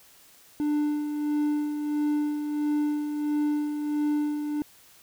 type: tone with tremolo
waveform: triangle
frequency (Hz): 296.9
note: D4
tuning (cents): +19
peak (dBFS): -20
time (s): 0.6-4.62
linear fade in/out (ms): 0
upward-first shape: sine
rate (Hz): 1.5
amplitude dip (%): 50
effects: white hiss -55 dBFS RMS until 5.02 s